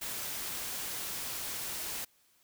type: noise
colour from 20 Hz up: white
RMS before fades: -38 dBFS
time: 0.01-2.05 s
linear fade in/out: 10 ms
effects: white hiss -68 dBFS RMS until 2.43 s